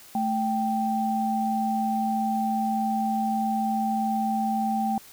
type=tone pair together; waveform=sine; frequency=219.6 / 782.6 Hz; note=A3 / G5; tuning=-3 / -3 cents; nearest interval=octave + minor seventh; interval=2200 cents; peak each=-26 / -25 dBFS; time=0.15-4.98 s; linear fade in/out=2 ms; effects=white hiss -49 dBFS RMS until 5.12 s